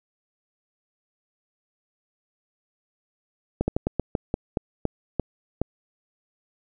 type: slowing click train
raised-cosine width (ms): 2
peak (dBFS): -9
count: 11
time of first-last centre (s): 3.61-5.616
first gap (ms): 70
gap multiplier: 1.22
effects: none